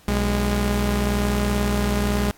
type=tone pair together; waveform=sawtooth; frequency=61 / 205.2 Hz; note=B1 / G#3; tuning=-21 / -21 cents; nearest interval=octave + major sixth; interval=2100 cents; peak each=-18 dBFS; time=0.08-2.31 s; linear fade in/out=0 ms; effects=pink hiss -52 dBFS RMS until 2.37 s + AAC 64 kbps